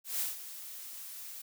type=noise with ADSR envelope; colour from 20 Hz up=blue; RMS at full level=-32 dBFS; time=0.04-1.42 s; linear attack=160 ms; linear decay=160 ms; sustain=-13 dB; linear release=9 ms; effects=none